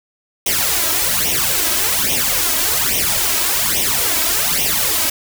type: noise with flanger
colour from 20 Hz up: white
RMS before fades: -17 dBFS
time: 0.46-5.1 s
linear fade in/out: 5 ms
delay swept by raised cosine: 0.33 to 3.13 ms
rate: 1.2 Hz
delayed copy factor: +0.8
effects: none